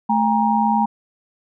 sine tone cluster, 218.5 / 809 / 939 Hz, A3 / G#5 / A#5, -12 / -46 / +12 cents, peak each -19 dBFS, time 0.09-0.86 s, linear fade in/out 10 ms, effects none

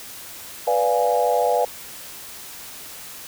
sine chord, B diminished seventh, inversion none, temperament equal, 493.9 / 587.3 / 698.5 / 830.6 Hz, B4 / D5 / F5 / Ab5, 0 / 0 / 0 / 0 cents, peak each -21 / -23 / -22 / -23 dBFS, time 0.67-1.65 s, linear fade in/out 5 ms, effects white hiss -38 dBFS RMS until 3.27 s

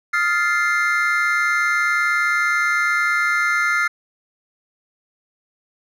triangle chord, F dominant seventh, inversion third, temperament just, 1257.2 / 1396.9 / 1746.1 / 2095 Hz, Eb6 / F6 / A6 / C7, +18 / 0 / -14 / +2 cents, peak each -24 / -18 / -23 / -19 dBFS, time 0.13-3.88 s, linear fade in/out 10 ms, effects none

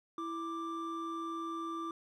triangle tone pair together, 330.3 / 1179.3 Hz, E4 / D6, +4 / +7 cents, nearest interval octave + minor seventh, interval 2203 cents, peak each -38 / -37 dBFS, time 0.18-1.91 s, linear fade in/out 2 ms, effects none

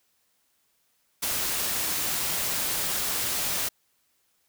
white noise, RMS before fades -28 dBFS, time 1.22-3.69 s, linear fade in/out 10 ms, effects white hiss -70 dBFS RMS until 4.48 s

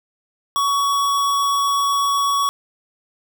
square tone, 1123 Hz, C#6, 22 cents sharp, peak -17 dBFS, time 0.56-2.49 s, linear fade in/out 0 ms, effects none

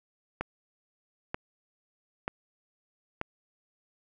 click train, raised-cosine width 0.5 ms, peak -16 dBFS, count 4, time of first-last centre 0.41-3.214 s, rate 1.07 Hz, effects none

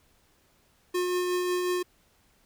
square tone with tremolo, 359.6 Hz, F#4, 49 cents flat, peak -25 dBFS, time 0.94-1.83 s, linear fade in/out 10 ms, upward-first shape triangle, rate 5.5 Hz, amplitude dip 30%, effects pink hiss -65 dBFS RMS until 2.45 s

